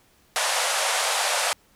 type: band-pass noise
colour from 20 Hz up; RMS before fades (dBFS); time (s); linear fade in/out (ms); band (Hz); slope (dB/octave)
pink; -24; 0.36-1.53; 0; 540 to 11000; 48
effects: pink hiss -60 dBFS RMS until 1.75 s